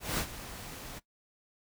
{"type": "noise with ADSR envelope", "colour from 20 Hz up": "pink", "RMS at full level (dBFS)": -30, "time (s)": [0, 1], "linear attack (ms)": 180, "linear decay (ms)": 78, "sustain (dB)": -14, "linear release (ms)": 23, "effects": ["noise-tail reverb RT60 0.1 s tail -18 dB re dry"]}